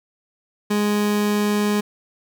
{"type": "tone", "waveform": "30% pulse", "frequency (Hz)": 207.7, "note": "G#3", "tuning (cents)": 0, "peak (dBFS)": -15, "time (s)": [0.7, 1.81], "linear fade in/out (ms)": 10, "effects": []}